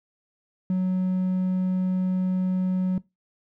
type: tone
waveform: triangle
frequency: 185 Hz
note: F#3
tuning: in tune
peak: -18 dBFS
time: 0.7-2.98 s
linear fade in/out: 2 ms
effects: noise-tail reverb RT60 0.2 s tail -21 dB re dry + tanh soft clip ceiling -15 dBFS